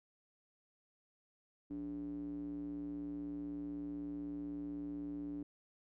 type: tone with band-pass filter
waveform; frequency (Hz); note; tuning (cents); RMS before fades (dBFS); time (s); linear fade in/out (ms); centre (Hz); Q
square; 58; A#1; -8; -43; 1.7-5.43; 5; 280; 7.9
effects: none